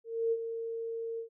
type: tone with ADSR envelope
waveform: sine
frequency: 456.9 Hz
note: A#4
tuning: 35 cents flat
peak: -25 dBFS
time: 0.04-1.29 s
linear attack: 280 ms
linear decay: 46 ms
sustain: -9 dB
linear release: 100 ms
effects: none